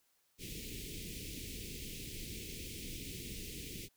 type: band-stop noise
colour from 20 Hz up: pink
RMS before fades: -45 dBFS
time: 0.38-3.89 s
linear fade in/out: 50 ms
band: 450 to 2200 Hz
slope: 48 dB/octave
effects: white hiss -75 dBFS RMS until 3.96 s